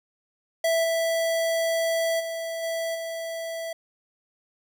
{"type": "tone with level steps", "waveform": "square", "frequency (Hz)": 659.3, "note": "E5", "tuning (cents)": 0, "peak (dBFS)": [-21, -23, -30, -27, -31], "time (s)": [0.64, 3.73], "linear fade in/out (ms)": 5, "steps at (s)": [0.83, 2.19, 2.62, 2.94], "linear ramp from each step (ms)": 20, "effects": []}